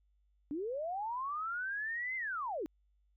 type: linear two-way sweep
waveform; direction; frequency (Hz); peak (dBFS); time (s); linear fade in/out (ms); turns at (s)
sine; up then down; 273.7 to 2093 to 273.7; -35; 0.51-2.66; 0; 2.16
effects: added 50 Hz sine -69 dBFS peak until 3.16 s